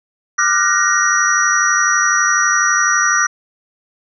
sine tone cluster, 1187 / 1399 / 1491 / 1872 / 5830 Hz, D6 / F6 / F#6 / A#6 / F#8, +18 / +3 / +13 / +7 / -26 cents, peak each -18 dBFS, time 0.38-3.27 s, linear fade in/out 10 ms, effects none

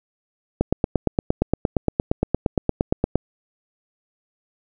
click train, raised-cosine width 2 ms, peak -4 dBFS, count 23, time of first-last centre 0.61-3.156 s, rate 8.64 Hz, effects none

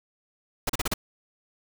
pink noise bursts, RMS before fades -26 dBFS, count 5, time 0.67-0.939 s, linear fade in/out 5 ms, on 25 ms, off 36 ms, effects none

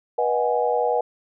sine chord, G# minor seventh, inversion first, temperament equal with one note detuned, 486.5 / 622.3 / 740 / 830.6 Hz, B4 / D#5 / F#5 / G#5, -26 / 0 / 0 / 0 cents, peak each -22 / -26 / -25 / -25 dBFS, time 0.18-1.01 s, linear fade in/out 5 ms, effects none

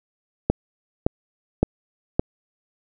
click train, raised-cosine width 2 ms, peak -3 dBFS, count 4, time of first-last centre 0.5-2.195 s, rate 1.77 Hz, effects none

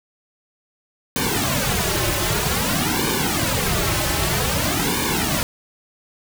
pink noise with flanger, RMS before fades -21 dBFS, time 1.16-5.43 s, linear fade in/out 0 ms, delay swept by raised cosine 1.5 to 4.3 ms, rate 0.52 Hz, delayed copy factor -1, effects none

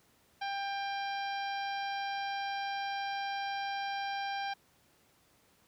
harmonic tone, 794 Hz, G5, 22 cents sharp, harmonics 1 / 2 / 3 / 4 / 5 / 6 / 7, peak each -35 / -41 / -45 / -47 / -49 / -51 / -52 dBFS, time 0.41-4.54 s, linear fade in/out 10 ms, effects pink hiss -67 dBFS RMS until 5.67 s + high-pass 80 Hz 12 dB/octave

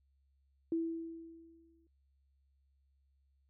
sine tone with exponential decay, 329.6 Hz, E4, in tune, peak -29 dBFS, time 0.72-1.87 s, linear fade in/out 2 ms, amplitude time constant 250 ms, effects noise-tail reverb RT60 0.1 s tail -19 dB re dry + added 68 Hz sine -70 dBFS peak until 3.49 s

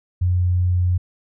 sine tone, 89.7 Hz, F2, 47 cents sharp, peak -15 dBFS, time 0.21-0.98 s, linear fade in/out 10 ms, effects none

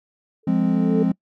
sine tone with exponential growth, 440 Hz, A4, in tune, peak -17 dBFS, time 0.43-1.03 s, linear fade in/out 5 ms, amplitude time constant 130 ms
triangle chord, F minor, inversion none, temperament equal, 174.61 / 207.7 / 261.6 Hz, F3 / Ab3 / C4, 0 / 0 / 0 cents, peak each -19 dBFS, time 0.47-1.12 s, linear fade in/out 5 ms
effects noise-tail reverb RT60 0.1 s tail -24 dB re dry

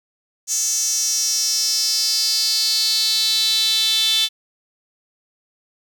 sawtooth tone with high-pass filter sweep, 440 Hz, A4, in tune, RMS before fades -19 dBFS, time 0.47-4.29 s, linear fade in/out 50 ms, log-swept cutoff 6400 to 3500 Hz, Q 6.5, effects none

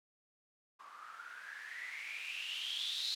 violet noise with low-pass filter sweep, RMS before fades -43 dBFS, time 0.79-3.15 s, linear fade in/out 10 ms, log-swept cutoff 1100 to 4100 Hz, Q 9.7, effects none

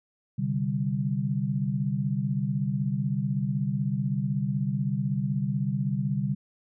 sine chord, C suspended second, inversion none, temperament equal, 130.81 / 146.83 / 196 Hz, C3 / D3 / G3, 0 / 0 / 0 cents, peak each -29 dBFS, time 0.38-6.35 s, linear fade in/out 10 ms, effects none

